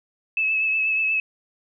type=tone with vibrato; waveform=sine; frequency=2600 Hz; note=E7; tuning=24 cents flat; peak=-19 dBFS; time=0.37-1.2 s; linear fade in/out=2 ms; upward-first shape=triangle; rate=8.3 Hz; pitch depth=30 cents each way; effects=none